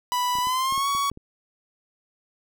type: tone with pitch glide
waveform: 45% pulse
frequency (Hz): 987.8 to 1121.7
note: B5 to C#6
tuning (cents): 0 to +20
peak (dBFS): -22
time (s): 0.12-1.1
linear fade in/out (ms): 0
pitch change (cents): +220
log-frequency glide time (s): 0.41-0.88
type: clicks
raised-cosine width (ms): 3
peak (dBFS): -29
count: 8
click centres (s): 0.354 / 0.386 / 0.471 / 0.724 / 0.778 / 0.95 / 1.116 / 1.174
effects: none